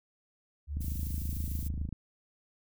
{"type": "tone with pitch glide", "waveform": "sine", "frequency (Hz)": [72.5, 73], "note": ["D2", "D2"], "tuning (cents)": [-22, -10], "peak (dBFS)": -33, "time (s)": [0.67, 1.89], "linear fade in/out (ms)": 50, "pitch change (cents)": 12, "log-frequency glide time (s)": [0.88, 1.41]}
{"type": "click train", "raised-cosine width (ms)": 5, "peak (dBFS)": -26, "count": 32, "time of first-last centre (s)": [0.77, 1.927], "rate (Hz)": 26.8}
{"type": "noise with tremolo", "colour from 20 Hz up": "violet", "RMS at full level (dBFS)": -44, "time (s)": [0.8, 1.69], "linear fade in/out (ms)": 20, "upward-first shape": "sine", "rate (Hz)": 20, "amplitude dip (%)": 30}
{"effects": []}